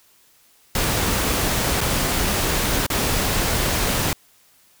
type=noise with dropouts; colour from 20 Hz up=pink; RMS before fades=-21 dBFS; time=0.75-4.13 s; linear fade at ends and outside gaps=2 ms; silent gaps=1.807-1.812 / 2.865-2.901 s; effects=white hiss -56 dBFS RMS until 4.8 s